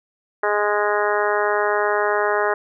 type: harmonic tone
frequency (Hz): 207.7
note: G#3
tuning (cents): 0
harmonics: 2 / 3 / 4 / 5 / 6 / 7 / 8 / 9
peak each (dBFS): -22 / -24 / -25 / -26 / -27 / -27 / -28 / -29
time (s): 0.43-2.54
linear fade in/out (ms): 5
effects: none